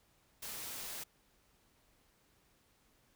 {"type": "noise", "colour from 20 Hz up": "white", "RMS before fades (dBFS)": -44, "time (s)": [0.42, 1.04], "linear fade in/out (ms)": 10, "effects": ["pink hiss -71 dBFS RMS until 3.15 s"]}